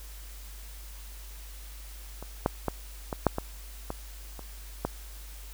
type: clicks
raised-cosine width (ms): 1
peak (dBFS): -26 / -9 / -13 / -17 / -6 / -15 / -18 / -27 / -13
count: 9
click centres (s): 2.226 / 2.461 / 2.683 / 3.128 / 3.267 / 3.384 / 3.904 / 4.393 / 4.85
effects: added 50 Hz sine -42 dBFS peak until 5.53 s + white hiss -50 dBFS RMS until 5.53 s